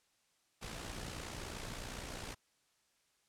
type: noise with amplitude modulation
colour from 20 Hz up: pink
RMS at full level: -42 dBFS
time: 0.61-2.35 s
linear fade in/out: 20 ms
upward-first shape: sine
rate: 59.7 Hz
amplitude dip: 55%
effects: white hiss -75 dBFS RMS until 3.28 s + low-pass 9000 Hz 12 dB/octave

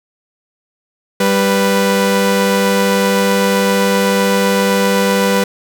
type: tone pair together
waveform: sawtooth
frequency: 196 / 493.9 Hz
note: G3 / B4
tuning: 0 / 0 cents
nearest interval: octave + major third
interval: 1600 cents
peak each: -10 dBFS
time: 1.2-5.44 s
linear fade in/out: 5 ms
effects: none

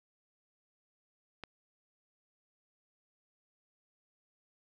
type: click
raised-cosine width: 0.3 ms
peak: -26 dBFS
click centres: 1.437 s
effects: none

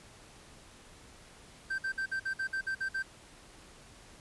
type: tone bursts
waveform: triangle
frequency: 1563 Hz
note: G6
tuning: 6 cents flat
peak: -29 dBFS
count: 10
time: 1.7-3.027 s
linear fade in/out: 10 ms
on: 85 ms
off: 53 ms
effects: pink hiss -55 dBFS RMS until 4.2 s + resampled to 24000 Hz

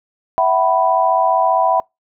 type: chord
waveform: sine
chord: E suspended second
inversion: none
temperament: equal with one note detuned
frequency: 659.3 / 754.2 / 987.8 Hz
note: E5 / F#5 / B5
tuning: 0 / +33 / 0 cents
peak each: -16 dBFS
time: 0.38-1.8 s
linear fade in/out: 0 ms
effects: noise-tail reverb RT60 0.2 s tail -26 dB re dry

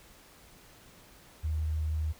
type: tone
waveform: sine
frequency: 77.78 Hz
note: D#2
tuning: in tune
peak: -28 dBFS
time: 1.43-2.13 s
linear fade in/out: 20 ms
effects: pink hiss -56 dBFS RMS until 2.19 s

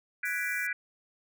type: chord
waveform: sine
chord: G# half-diminished seventh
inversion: third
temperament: equal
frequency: 1480 / 1661.2 / 1975.5 / 2349 Hz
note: F#6 / G#6 / B6 / D7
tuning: 0 / 0 / 0 / 0 cents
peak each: -35 dBFS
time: 0.23-0.73 s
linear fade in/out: 5 ms
type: high-pass noise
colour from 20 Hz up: white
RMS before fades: -44 dBFS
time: 0.25-0.67 s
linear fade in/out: 5 ms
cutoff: 5300 Hz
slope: 96 dB/octave
effects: none

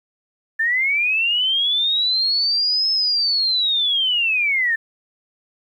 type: linear two-way sweep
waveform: sine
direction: up then down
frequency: 1760 to 5230 to 1760 Hz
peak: -16 dBFS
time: 0.59-4.76 s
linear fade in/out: 10 ms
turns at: 2.91 s
effects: 9-bit

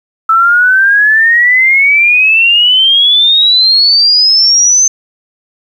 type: exponential sweep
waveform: sine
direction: up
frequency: 1309 to 6272 Hz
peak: -4 dBFS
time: 0.29-4.88 s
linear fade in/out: 5 ms
effects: 7-bit

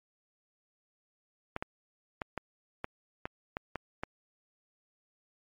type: clicks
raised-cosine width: 0.5 ms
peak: -19 dBFS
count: 9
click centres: 1.564 / 1.625 / 2.218 / 2.377 / 2.844 / 3.255 / 3.569 / 3.757 / 4.035 s
effects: MP3 64 kbps

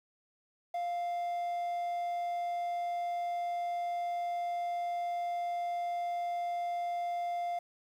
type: tone with quantisation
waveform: triangle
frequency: 698.5 Hz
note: F5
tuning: in tune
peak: -30 dBFS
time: 0.74-7.59 s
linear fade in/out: 5 ms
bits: 10
effects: none

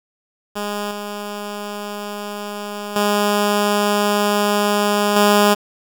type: tone with level steps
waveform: 10% pulse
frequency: 206.1 Hz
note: G#3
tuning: 13 cents flat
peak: -14 / -18 / -7 / -3 dBFS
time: 0.55-5.55 s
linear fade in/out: 20 ms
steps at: 0.91 / 2.96 / 5.16 s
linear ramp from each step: 2 ms
effects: 7-bit

